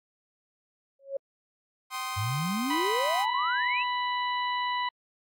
sine tone with exponential growth, 549 Hz, C#5, 17 cents flat, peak -25 dBFS, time 0.99-1.17 s, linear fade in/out 5 ms, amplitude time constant 39 ms
sawtooth chord, C minor, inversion second, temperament equal with one note detuned, 771 / 1046.5 / 1244.5 Hz, G5 / C6 / Eb6, -29 / 0 / 0 cents, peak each -36 / -30 / -34 dBFS, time 1.9-3.26 s, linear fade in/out 50 ms
sine exponential sweep, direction up, 95.2 to 2794 Hz, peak -28 dBFS, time 2.16-3.84 s, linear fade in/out 20 ms
harmonic tone, 987.8 Hz, B5, in tune, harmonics 1 / 2 / 3 / 4, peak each -28 / -34 / -38 / -40 dBFS, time 2.7-4.89 s, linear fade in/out 5 ms
effects AAC 64 kbps

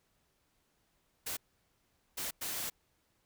white noise bursts at uneven times, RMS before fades -38 dBFS, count 3, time 1.26-1.37 / 2.17-2.31 / 2.41-2.7 s, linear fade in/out 10 ms, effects pink hiss -75 dBFS RMS until 3.25 s

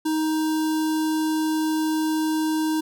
square tone with notch filter, 313.4 Hz, D#4, 13 cents sharp, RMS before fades -23 dBFS, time 0.05-2.81 s, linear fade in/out 10 ms, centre 2200 Hz, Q 1.5, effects none

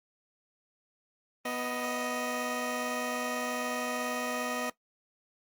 15% pulse tone pair together, 246.5 / 625 Hz, B3 / D#5, -3 / +8 cents, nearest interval octave + major third, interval 1611 cents, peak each -28 dBFS, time 1.45-4.7 s, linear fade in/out 5 ms, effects noise-tail reverb RT60 0.1 s tail -17 dB re dry + Opus 32 kbps

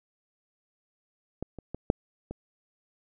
clicks, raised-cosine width 2 ms, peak -19 / -27 / -21 / -7 / -23 dBFS, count 5, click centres 1.426 / 1.587 / 1.746 / 1.901 / 2.31 s, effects none

